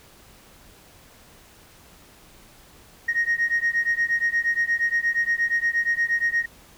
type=beating tone pair; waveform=sine; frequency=1864.7 / 1873.2 Hz; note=A#6 / A#6; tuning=0 / +8 cents; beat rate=8.5 Hz; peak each=-22 dBFS; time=3.08-6.46 s; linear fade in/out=10 ms; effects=tanh soft clip ceiling -15 dBFS + pink hiss -51 dBFS RMS until 6.77 s